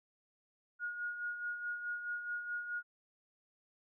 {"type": "tone with tremolo", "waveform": "sine", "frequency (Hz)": 1439, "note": "F#6", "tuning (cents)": -49, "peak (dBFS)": -35, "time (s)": [0.79, 2.83], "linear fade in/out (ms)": 50, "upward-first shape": "sine", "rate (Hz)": 4.7, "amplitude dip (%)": 55, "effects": []}